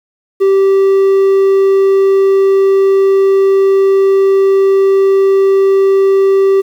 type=tone; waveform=triangle; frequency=389.3 Hz; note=G4; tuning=12 cents flat; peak=-4 dBFS; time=0.4-6.62 s; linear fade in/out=20 ms; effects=7-bit